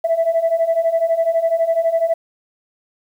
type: beating tone pair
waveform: sine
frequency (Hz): 653 / 665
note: E5 / E5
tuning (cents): -17 / +15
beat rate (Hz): 12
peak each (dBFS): -18 / -15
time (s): 0.04-2.14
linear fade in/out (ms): 10
effects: tanh soft clip ceiling -9 dBFS + 8-bit